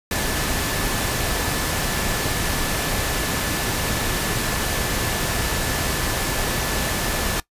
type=tone in noise; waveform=sine; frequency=1739 Hz; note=A6; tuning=21 cents flat; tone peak=-33 dBFS; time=0.11-7.4 s; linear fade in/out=2 ms; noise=pink; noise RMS=-23 dBFS; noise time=0.11-7.4 s; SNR=-13 dB; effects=noise-tail reverb RT60 0.1 s tail -20 dB re dry + resampled to 32000 Hz